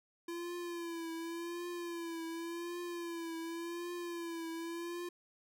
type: tone with vibrato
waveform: square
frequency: 339.2 Hz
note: E4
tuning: 50 cents sharp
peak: -40 dBFS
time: 0.28-5.09 s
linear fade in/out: 5 ms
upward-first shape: triangle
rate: 0.89 Hz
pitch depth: 61 cents each way
effects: none